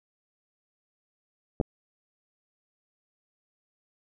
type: clicks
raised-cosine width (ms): 2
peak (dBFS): -13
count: 2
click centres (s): 1.601 / 1.612
effects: none